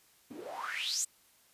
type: noise with band-pass filter sweep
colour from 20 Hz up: white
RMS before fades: -37 dBFS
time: 0.3-1.05 s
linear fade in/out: 10 ms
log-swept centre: 240 to 8200 Hz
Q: 9.8
effects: white hiss -65 dBFS RMS until 1.53 s + resampled to 32000 Hz